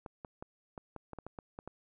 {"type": "clicks", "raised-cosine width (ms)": 1, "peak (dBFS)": -29, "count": 11, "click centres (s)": [0.062, 0.248, 0.425, 0.778, 0.963, 1.133, 1.187, 1.266, 1.388, 1.589, 1.676], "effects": []}